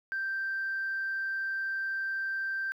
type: tone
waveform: sine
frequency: 1568 Hz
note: G6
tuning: in tune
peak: -29 dBFS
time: 0.12-2.72 s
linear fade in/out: 0 ms
effects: tanh soft clip ceiling -26 dBFS + 11-bit